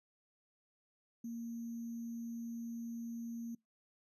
sine tone with sample-and-hold, 232.5 Hz, A#3, 4 cents flat, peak -40 dBFS, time 1.24-3.55 s, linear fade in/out 5 ms, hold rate 6300 Hz, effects noise-tail reverb RT60 0.2 s tail -25 dB re dry + resampled to 32000 Hz

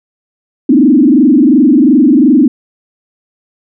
sine tone with frequency modulation, 277.2 Hz, C#4, in tune, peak -3 dBFS, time 0.69-2.48 s, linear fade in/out 5 ms, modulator 22.8 Hz, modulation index 2, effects none

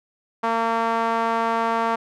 sawtooth tone with band-pass filter, 228.3 Hz, A#3, 36 cents flat, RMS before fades -22 dBFS, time 0.43-1.96 s, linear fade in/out 10 ms, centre 990 Hz, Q 2, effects none

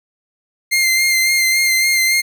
sawtooth tone with vibrato, 2100 Hz, C7, 6 cents sharp, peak -9 dBFS, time 0.71-2.22 s, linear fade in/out 20 ms, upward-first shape sine, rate 3.6 Hz, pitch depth 24 cents each way, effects none

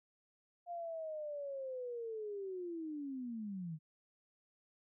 sine linear sweep, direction down, 704 to 150.6 Hz, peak -40 dBFS, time 0.66-3.79 s, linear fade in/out 50 ms, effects none

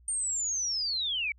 sine linear sweep, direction down, 8890 to 2213 Hz, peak -28 dBFS, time 0.08-1.32 s, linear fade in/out 2 ms, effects added 60 Hz sine -55 dBFS peak until 1.38 s

